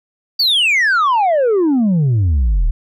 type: exponential sweep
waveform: sine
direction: down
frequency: 4699 to 35 Hz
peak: -8 dBFS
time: 0.39-2.71 s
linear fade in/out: 10 ms
effects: tanh soft clip ceiling -10 dBFS